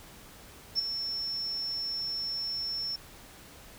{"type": "tone with ADSR envelope", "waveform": "sine", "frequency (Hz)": 5400, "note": "E8", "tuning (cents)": 41, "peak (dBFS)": -22, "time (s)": [0.75, 2.96], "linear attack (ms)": 40, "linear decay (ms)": 10, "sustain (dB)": -9, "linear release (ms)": 6, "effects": ["pink hiss -51 dBFS RMS until 3.78 s"]}